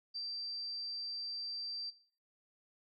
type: tone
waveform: sine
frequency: 4690 Hz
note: D8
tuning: 3 cents flat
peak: -38 dBFS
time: 0.14-1.91 s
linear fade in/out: 20 ms
effects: noise-tail reverb RT60 0.5 s tail -19 dB re dry